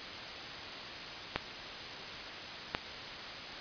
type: clicks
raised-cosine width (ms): 0.3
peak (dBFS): -13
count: 2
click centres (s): 1.36 / 2.749
effects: white hiss -42 dBFS RMS until 3.6 s + resampled to 11025 Hz